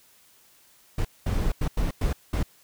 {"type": "noise bursts at uneven times", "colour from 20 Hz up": "brown", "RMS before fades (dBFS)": -24, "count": 6, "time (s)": [[0.98, 1.05], [1.26, 1.52], [1.61, 1.68], [1.77, 1.91], [2.01, 2.13], [2.33, 2.43]], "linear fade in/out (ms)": 5, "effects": ["white hiss -58 dBFS RMS until 2.63 s"]}